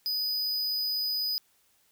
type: tone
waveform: square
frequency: 4978 Hz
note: D#8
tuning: in tune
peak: -28 dBFS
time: 0.06-1.38 s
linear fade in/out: 0 ms
effects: white hiss -67 dBFS RMS until 1.91 s